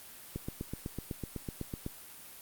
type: click train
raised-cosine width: 3 ms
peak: -23 dBFS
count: 13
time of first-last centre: 0.36-1.864 s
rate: 7.98 Hz
effects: white hiss -50 dBFS RMS until 2.41 s + Opus 32 kbps